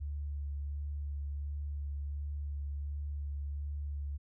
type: tone with vibrato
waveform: sine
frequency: 72 Hz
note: D2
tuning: 34 cents flat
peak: -35 dBFS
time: 0-4.18 s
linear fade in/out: 20 ms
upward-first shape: sine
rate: 1.4 Hz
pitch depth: 16 cents each way
effects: none